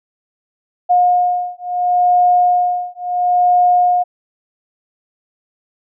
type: beating tone pair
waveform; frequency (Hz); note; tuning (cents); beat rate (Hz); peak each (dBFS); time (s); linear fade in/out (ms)
sine; 716 / 716.73; F5 / F5; +43 / +45; 0.73; -14; 0.89-4.04; 20
effects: none